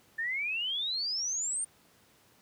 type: exponential sweep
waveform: sine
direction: up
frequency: 1760 to 9040 Hz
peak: -30 dBFS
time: 0.18-1.65 s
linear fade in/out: 10 ms
effects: pink hiss -63 dBFS RMS until 2.41 s + high-pass 100 Hz 12 dB/octave